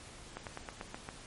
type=slowing click train; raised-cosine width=0.5 ms; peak=-25 dBFS; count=7; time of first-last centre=0.37-1.089 s; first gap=98 ms; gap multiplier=1.08; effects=pink hiss -51 dBFS RMS until 1.26 s + MP3 48 kbps